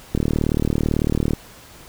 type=click train; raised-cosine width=3 ms; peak=-6 dBFS; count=46; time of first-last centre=0.15-1.334 s; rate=38 Hz; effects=pink hiss -44 dBFS RMS until 1.88 s